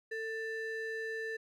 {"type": "ring-modulated tone", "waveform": "triangle", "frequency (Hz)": 1108.7, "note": "C#6", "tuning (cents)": 0, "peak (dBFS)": -31, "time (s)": [0.11, 1.37], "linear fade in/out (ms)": 10, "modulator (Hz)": 662, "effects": []}